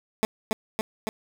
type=tone with echo; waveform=15% pulse; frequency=218.5 Hz; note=A3; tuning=12 cents flat; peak=-14 dBFS; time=0.23-0.25 s; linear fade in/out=0 ms; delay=280 ms; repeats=3; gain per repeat=-2 dB; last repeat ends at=1.09 s; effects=none